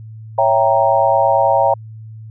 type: chord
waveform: sine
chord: C# diminished seventh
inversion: none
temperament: equal with one note detuned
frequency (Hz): 554.4 / 663.5 / 784 / 932.3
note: C#5 / E5 / G5 / Bb5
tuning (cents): 0 / +11 / 0 / 0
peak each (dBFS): -16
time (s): 0.38-1.74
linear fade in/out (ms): 5
effects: added 110 Hz sine -31 dBFS peak until 2.3 s